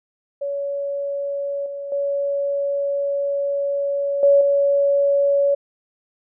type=tone with level steps; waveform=sine; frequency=563 Hz; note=C#5; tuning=27 cents sharp; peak=-22 / -27 / -19 / -10 / -14 dBFS; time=0.41-5.55 s; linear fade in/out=10 ms; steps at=1.66 / 1.92 / 4.23 / 4.41 s; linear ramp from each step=2 ms; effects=none